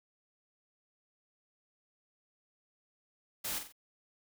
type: noise with echo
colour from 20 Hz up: white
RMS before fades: -37 dBFS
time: 3.44-3.59 s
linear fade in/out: 10 ms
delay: 45 ms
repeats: 3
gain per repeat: -7 dB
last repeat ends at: 3.725 s
effects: none